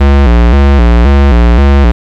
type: tone with vibrato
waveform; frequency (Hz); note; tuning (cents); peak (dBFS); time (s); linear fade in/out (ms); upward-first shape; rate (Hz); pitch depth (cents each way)
square; 64; C2; -38; -3; 0-1.92; 10; square; 1.9; 150
effects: low-pass 3000 Hz 12 dB/octave + 7-bit